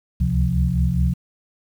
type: tone cluster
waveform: sine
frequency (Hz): 67.4 / 72.2 / 130 / 174.2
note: C#2 / D2 / C3 / F3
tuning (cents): -48 / -29 / -11 / -4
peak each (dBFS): -22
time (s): 0.2-1.14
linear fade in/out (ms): 10
effects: 8-bit